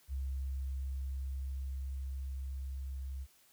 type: tone with level ramp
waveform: sine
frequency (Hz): 66.9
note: C2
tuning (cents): +39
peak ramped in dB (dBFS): -34 to -38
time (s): 0.08-3.27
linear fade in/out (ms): 50
effects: white hiss -66 dBFS RMS until 3.52 s